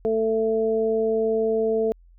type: harmonic tone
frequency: 222.1 Hz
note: A3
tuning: 16 cents sharp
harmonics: 1 / 2 / 3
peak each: -29 / -20 / -29 dBFS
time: 0.05-1.92 s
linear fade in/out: 0 ms
effects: added 43 Hz sine -49 dBFS peak until 2.18 s